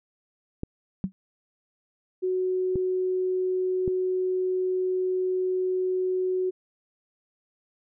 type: clicks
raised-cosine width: 3 ms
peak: -17 dBFS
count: 3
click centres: 0.634 / 2.757 / 3.878 s
type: tone with exponential decay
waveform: sine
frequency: 190 Hz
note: F#3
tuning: 46 cents sharp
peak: -19 dBFS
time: 1.04-1.12 s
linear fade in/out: 0 ms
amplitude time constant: 17 ms
type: tone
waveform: sine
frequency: 370 Hz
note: F#4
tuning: in tune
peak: -23 dBFS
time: 2.22-6.51 s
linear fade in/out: 20 ms
effects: none